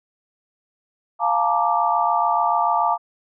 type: chord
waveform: sine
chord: Bb major seventh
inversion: second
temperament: equal with one note detuned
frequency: 698.5 / 865.4 / 932.3 / 1174.7 Hz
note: F5 / A5 / Bb5 / D6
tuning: 0 / -29 / 0 / 0 cents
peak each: -22 dBFS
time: 1.19-2.98 s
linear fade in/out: 50 ms
effects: none